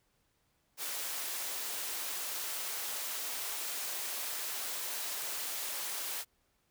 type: high-pass noise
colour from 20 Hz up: white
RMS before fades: -38 dBFS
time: 0.77-6.25 s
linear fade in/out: 50 ms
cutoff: 420 Hz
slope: 12 dB/octave
effects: pink hiss -75 dBFS RMS until 6.7 s